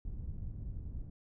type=low-pass noise; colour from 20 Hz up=pink; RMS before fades=-41 dBFS; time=0.05-1.1 s; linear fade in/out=2 ms; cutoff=110 Hz; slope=12 dB/octave; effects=none